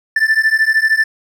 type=beating tone pair; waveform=triangle; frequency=1760 / 1773 Hz; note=A6 / A6; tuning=0 / +13 cents; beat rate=13 Hz; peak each=-12 dBFS; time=0.16-1.04 s; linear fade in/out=5 ms; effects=none